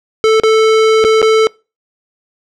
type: tone with dropouts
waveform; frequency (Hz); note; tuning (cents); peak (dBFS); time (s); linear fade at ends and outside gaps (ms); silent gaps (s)
square; 440; A4; 0; -7; 0.24-1.47; 0; 0.399-0.435 / 1.041-1.048 / 1.217-1.227
effects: noise-tail reverb RT60 0.3 s tail -25 dB re dry + low-pass 5000 Hz 12 dB/octave